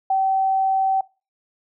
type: tone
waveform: sine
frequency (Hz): 769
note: G5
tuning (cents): -33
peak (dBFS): -16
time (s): 0.1-1.01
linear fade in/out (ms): 5
effects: noise-tail reverb RT60 0.3 s tail -22 dB re dry